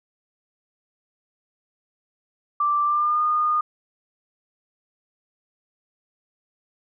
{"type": "tone with pitch glide", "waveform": "sine", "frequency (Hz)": [1174.7, 1222.5], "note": ["D6", "D#6"], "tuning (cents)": [0, -31], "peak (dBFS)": -18, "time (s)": [2.6, 3.61], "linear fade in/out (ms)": 5, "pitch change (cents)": 69, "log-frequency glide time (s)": [2.84, 3.22], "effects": []}